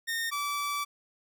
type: tone pair in turn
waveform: sawtooth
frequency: 1835 / 1156 Hz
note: A#6 / D6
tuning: -28 / -28 cents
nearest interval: minor sixth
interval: 800 cents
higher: first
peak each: -26 dBFS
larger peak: neither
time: 0.07-0.31 / 0.31-0.85 s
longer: second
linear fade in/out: 20 ms
effects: none